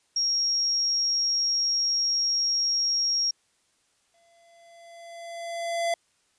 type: tone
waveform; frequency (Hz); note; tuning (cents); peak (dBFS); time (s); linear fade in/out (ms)
sine; 5588; F8; 0; -22; 0.16-3.31; 5
type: tone with exponential growth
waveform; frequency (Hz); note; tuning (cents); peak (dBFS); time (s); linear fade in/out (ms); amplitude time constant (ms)
square; 679; F5; -49; -23; 4.14-5.94; 2; 390
effects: white hiss -68 dBFS RMS until 6.38 s + resampled to 22050 Hz